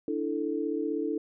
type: chord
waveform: sine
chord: D suspended second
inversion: none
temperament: equal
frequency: 293.7 / 329.6 / 440 Hz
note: D4 / E4 / A4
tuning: 0 / 0 / 0 cents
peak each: -32 dBFS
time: 0.08-1.18 s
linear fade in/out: 2 ms
effects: none